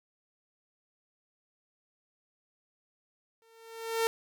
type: tone with exponential growth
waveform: sawtooth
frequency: 453.7 Hz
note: A#4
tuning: 47 cents flat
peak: -20 dBFS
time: 3.42-4.07 s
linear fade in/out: 0 ms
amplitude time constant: 140 ms
effects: none